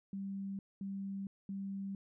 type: tone bursts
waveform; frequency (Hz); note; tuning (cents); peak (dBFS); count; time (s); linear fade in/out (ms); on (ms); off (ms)
sine; 196; G3; 0; -38; 3; 0.13-1.95; 2; 460; 220
effects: none